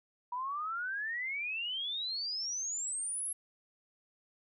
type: exponential sweep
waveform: sine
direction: up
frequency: 963 to 11250 Hz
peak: -34 dBFS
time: 0.32-3.33 s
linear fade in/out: 5 ms
effects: none